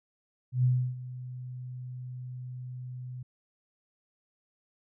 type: tone with ADSR envelope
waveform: sine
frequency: 125.9 Hz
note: B2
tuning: 34 cents sharp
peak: -20 dBFS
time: 0.52-3.23 s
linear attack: 120 ms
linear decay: 310 ms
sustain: -17 dB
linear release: 7 ms
effects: none